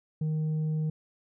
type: tone with tanh clipping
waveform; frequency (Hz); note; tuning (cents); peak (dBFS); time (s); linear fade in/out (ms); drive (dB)
sine; 155.56; D#3; 0; -27; 0.21-0.9; 5; 3
effects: none